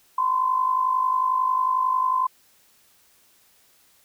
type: tone with amplitude modulation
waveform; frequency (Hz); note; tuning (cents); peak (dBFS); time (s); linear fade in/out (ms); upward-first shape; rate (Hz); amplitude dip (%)
sine; 1028; C6; -31; -16; 0.18-2.27; 5; sine; 51.1; 65
effects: white hiss -59 dBFS RMS until 4.04 s